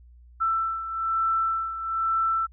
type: beating tone pair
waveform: sine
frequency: 1332 / 1333.1 Hz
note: E6 / E6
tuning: +18 / +19 cents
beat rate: 1.1 Hz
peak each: -24 / -30 dBFS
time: 0.4-2.47 s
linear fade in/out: 20 ms
effects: added 60 Hz sine -48 dBFS peak until 2.52 s